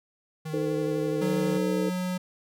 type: tone with vibrato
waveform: square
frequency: 156.4 Hz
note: D#3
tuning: 9 cents sharp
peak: -33 dBFS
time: 0.45-1.58 s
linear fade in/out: 10 ms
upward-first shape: sine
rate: 12 Hz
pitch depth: 26 cents each way
type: chord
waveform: sine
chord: A diminished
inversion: second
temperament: equal with one note detuned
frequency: 311.1 / 440 / 510.1 Hz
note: Eb4 / A4 / C5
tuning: 0 / 0 / -44 cents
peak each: -30 / -29 / -32 dBFS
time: 0.53-1.9 s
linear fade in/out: 10 ms
type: tone with pitch glide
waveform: square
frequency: 184.7 to 182.37 Hz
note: F#3 to F#3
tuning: -3 to -25 cents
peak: -28 dBFS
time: 1.21-2.18 s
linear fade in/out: 10 ms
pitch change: -22 cents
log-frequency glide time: 1.4-1.93 s
effects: none